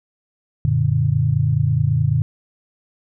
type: chord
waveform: sine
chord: Gb augmented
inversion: none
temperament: equal with one note detuned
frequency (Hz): 92.5 / 117.56 / 146.83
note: Gb2 / Bb2 / D3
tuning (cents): 0 / +15 / 0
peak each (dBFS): -22 / -18 / -18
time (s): 0.65-2.22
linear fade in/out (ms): 0
effects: none